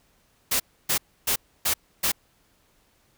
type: noise bursts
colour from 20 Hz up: white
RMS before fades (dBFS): -23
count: 5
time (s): 0.51-2.12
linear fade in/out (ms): 10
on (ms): 90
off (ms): 290
effects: pink hiss -64 dBFS RMS until 3.17 s